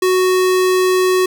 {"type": "tone", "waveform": "square", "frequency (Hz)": 370, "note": "F#4", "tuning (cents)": 0, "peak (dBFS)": -12, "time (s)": [0.02, 1.26], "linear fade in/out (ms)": 5, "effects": []}